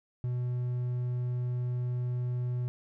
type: tone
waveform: triangle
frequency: 123.47 Hz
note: B2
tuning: in tune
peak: -27 dBFS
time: 0.24-2.68 s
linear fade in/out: 0 ms
effects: none